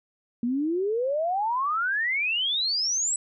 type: exponential sweep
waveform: sine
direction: up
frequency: 230.9 to 8010 Hz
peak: -23 dBFS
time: 0.43-3.16 s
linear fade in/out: 2 ms
effects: none